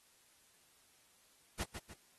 pink noise with echo, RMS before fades -39 dBFS, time 1.59-1.64 s, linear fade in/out 10 ms, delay 150 ms, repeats 2, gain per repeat -7 dB, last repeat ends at 1.94 s, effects white hiss -68 dBFS RMS until 2.18 s + AAC 32 kbps

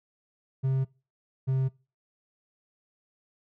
triangle tone pair in turn, 132.9 / 132.13 Hz, C3 / C3, +27 / +17 cents, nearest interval unison, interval 10 cents, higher first, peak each -21 dBFS, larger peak neither, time 0.63-0.85 / 1.47-1.69 s, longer neither, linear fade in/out 20 ms, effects noise-tail reverb RT60 0.3 s tail -22 dB re dry

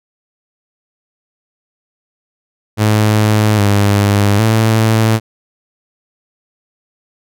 sawtooth tone with pitch steps, 107 / 101.7 / 110.9 Hz, A2 / G#2 / A2, -48 / -36 / +14 cents, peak -5 dBFS, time 2.77-5.2 s, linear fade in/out 50 ms, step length 810 ms, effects none

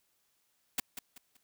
white noise with echo, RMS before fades -30 dBFS, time 0.78-0.8 s, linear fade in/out 5 ms, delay 190 ms, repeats 3, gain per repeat -10 dB, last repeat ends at 1.37 s, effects white hiss -75 dBFS RMS until 1.43 s

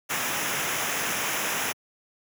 pink noise with comb filter, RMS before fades -28 dBFS, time 0.09-1.73 s, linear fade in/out 20 ms, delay 0.23 ms, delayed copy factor -0.65, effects high-pass 150 Hz 12 dB/octave

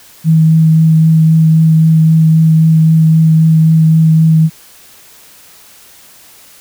sine tone with vibrato, 160 Hz, D#3, 49 cents sharp, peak -4 dBFS, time 0.24-4.5 s, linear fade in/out 50 ms, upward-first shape triangle, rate 3.8 Hz, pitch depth 13 cents each way, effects white hiss -40 dBFS RMS until 6.6 s

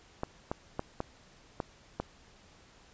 clicks, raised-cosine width 1 ms, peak -18 dBFS, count 6, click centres 0.234 / 0.515 / 0.794 / 1.004 / 1.602 / 2 s, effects pink hiss -59 dBFS RMS until 2.93 s + resampled to 16000 Hz

